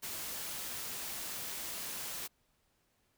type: noise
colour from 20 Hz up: white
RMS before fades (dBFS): -41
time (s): 0.02-2.28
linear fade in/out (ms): 20
effects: pink hiss -75 dBFS RMS until 3.17 s